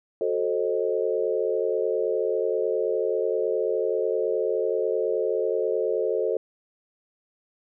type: chord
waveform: sine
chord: F# diminished seventh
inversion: none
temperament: equal with one note detuned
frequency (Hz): 370 / 440 / 528.7 / 622.3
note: F#4 / A4 / C5 / Eb5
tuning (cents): 0 / 0 / +18 / 0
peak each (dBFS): -29 / -25 / -28 / -31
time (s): 0.21-6.37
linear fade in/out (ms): 2
effects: none